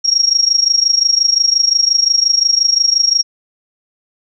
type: tone with amplitude modulation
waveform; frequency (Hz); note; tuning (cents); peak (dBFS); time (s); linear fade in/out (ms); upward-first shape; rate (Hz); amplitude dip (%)
sine; 5588; F8; 0; -6; 0.04-3.23; 20; sine; 25.7; 85
effects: none